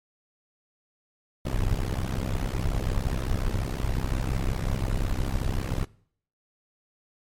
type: noise with amplitude modulation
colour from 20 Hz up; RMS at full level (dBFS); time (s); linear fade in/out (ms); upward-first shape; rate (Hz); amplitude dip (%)
brown; -22; 1.45-5.85; 10; sine; 65.6; 100
effects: noise-tail reverb RT60 0.6 s tail -23 dB re dry + MP3 64 kbps